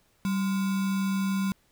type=tone with sample-and-hold; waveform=sine; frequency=193.4 Hz; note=G3; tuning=23 cents flat; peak=-24 dBFS; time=0.25-1.52 s; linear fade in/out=0 ms; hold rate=1225 Hz; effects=pink hiss -66 dBFS RMS until 1.71 s